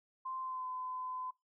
sine tone with pitch glide, 1042 to 1018.2 Hz, C6 to C6, -7 to -47 cents, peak -38 dBFS, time 0.25-1.31 s, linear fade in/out 10 ms, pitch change -40 cents, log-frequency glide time 0.4-0.67 s, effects noise-tail reverb RT60 0.2 s tail -22 dB re dry

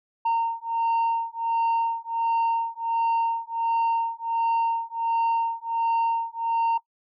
sine beating tone pair, 918 / 919.4 Hz, A#5 / A#5, -27 / -24 cents, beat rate 1.4 Hz, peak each -23 dBFS, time 0.25-6.78 s, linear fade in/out 10 ms, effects noise-tail reverb RT60 0.1 s tail -20 dB re dry + tanh soft clip ceiling -19 dBFS

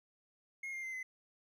triangle tone with pitch steps, 2151 / 2113 / 2075 / 2038 Hz, C7 / C7 / C7 / C7, +47 / +16 / -15 / -46 cents, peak -38 dBFS, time 0.63-1.03 s, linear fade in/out 5 ms, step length 100 ms, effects none

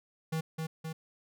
square tone with echo, 160 Hz, D#3, 49 cents sharp, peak -31 dBFS, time 0.32-0.41 s, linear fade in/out 10 ms, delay 260 ms, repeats 2, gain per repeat -3 dB, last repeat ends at 0.93 s, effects none

